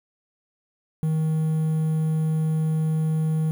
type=tone; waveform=triangle; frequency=157.7 Hz; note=D#3; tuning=24 cents sharp; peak=-18 dBFS; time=1.03-3.51 s; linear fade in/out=0 ms; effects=8-bit